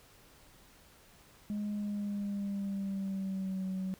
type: tone with pitch glide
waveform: sine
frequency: 207.7 to 188.27 Hz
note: G#3 to F#3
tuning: 0 to +30 cents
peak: -31 dBFS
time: 1.5-3.94 s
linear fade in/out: 0 ms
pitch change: -170 cents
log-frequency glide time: 1.71-3.67 s
effects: tanh soft clip ceiling -31 dBFS + pink hiss -60 dBFS RMS until 3.99 s